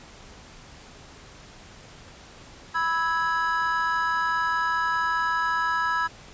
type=chord; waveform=triangle; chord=E major; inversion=second; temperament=equal with one note detuned; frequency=987.8 / 1306.4 / 1661.2 Hz; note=B5 / E6 / G#6; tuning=0 / -16 / 0 cents; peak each=-25 dBFS; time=2.74-6.08 s; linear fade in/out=20 ms; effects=pink hiss -47 dBFS RMS until 6.33 s + resampled to 16000 Hz